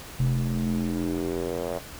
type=tone with band-pass filter sweep; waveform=square; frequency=42.96 Hz; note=F1; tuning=28 cents flat; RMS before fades=-27 dBFS; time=0.19-1.79 s; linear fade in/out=10 ms; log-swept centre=130 to 600 Hz; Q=3.4; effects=pink hiss -42 dBFS RMS until 1.99 s